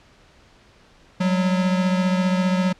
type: beating tone pair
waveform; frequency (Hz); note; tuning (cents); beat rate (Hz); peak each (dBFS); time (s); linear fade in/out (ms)
square; 183.7 / 198.7; F#3 / G3; -12 / +24; 15; -19 / -27; 1.2-2.73; 10
effects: pink hiss -53 dBFS RMS until 2.79 s + low-pass 5000 Hz 12 dB/octave